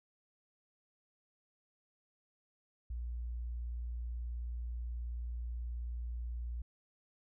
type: tone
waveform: sine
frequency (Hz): 59.3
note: A#1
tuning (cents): +30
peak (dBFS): -37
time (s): 2.9-6.62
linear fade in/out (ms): 5
effects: none